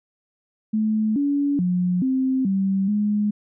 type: tone with pitch steps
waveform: sine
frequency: 216.6 / 284.5 / 179.6 / 261.8 / 193.6 / 208.4 Hz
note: A3 / C#4 / F3 / C4 / G3 / G#3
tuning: -27 / +45 / +49 / +1 / -21 / +6 cents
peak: -18 dBFS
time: 0.73-3.31 s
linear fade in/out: 10 ms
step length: 430 ms
effects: none